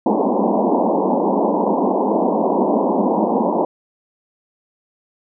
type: band-pass noise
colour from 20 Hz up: pink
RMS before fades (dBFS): -17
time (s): 0.06-3.65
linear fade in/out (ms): 2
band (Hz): 190 to 1000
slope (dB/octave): 96
effects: none